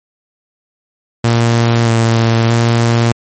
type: tone with vibrato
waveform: sawtooth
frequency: 115.6 Hz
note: A#2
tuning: 14 cents flat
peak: -5 dBFS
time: 1.24-3.12 s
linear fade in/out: 5 ms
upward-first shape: square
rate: 0.8 Hz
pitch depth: 17 cents each way
effects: MP3 32 kbps